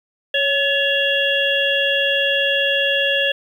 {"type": "harmonic tone with a mistuned harmonic", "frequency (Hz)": 555, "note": "C#5", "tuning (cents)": 2, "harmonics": [1, 3, 5, 6], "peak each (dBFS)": [-21, -21, -21, -21], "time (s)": [0.34, 3.32], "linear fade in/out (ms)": 5, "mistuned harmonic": 3, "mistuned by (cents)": 46, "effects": ["8-bit"]}